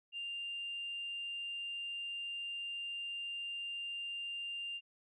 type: tone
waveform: sine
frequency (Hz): 2794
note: F7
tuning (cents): 0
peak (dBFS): -38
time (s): 0.12-4.81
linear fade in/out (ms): 50
effects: tanh soft clip ceiling -34 dBFS